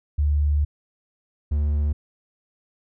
sine / triangle tone pair in turn, 73.42 / 73.68 Hz, D2 / D2, 0 / +6 cents, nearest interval unison, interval 6 cents, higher second, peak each -17 dBFS, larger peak neither, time 0.18-0.65 / 1.51-1.93 s, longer first, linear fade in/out 10 ms, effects none

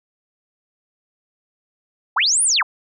sine linear two-way sweep, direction up then down, 659.3 to 10000 to 659.3 Hz, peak -14 dBFS, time 2.16-2.63 s, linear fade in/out 10 ms, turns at 2.43 s, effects none

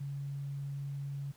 sine tone, 140 Hz, C#3, 18 cents sharp, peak -36 dBFS, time 0-1.32 s, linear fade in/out 10 ms, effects added 52 Hz sine -70 dBFS peak until 1.36 s + pink hiss -63 dBFS RMS until 1.36 s

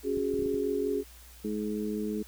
sine chord, C# suspended fourth, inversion none, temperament equal, 277.2 / 370 / 415.3 Hz, C#4 / F#4 / G#4, 0 / 0 / 0 cents, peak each -33 / -33 / -29 dBFS, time 0.03-1.04 s, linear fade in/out 50 ms
clicks, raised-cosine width 3 ms, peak -28 dBFS, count 6, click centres 0.173 / 0.34 / 0.392 / 0.423 / 0.46 / 0.543 s
harmonic tone, 105.8 Hz, G#2, 33 cents sharp, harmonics 2 / 3 / 4, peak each -32 / -36 / -35 dBFS, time 1.44-2.23 s, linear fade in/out 10 ms
effects added 60 Hz sine -51 dBFS peak until 2.27 s + white hiss -54 dBFS RMS until 2.27 s

